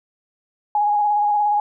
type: tone with vibrato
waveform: sine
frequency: 830.6 Hz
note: G#5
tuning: in tune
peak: -15 dBFS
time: 0.75-1.6 s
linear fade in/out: 2 ms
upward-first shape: square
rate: 17 Hz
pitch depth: 20 cents each way
effects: none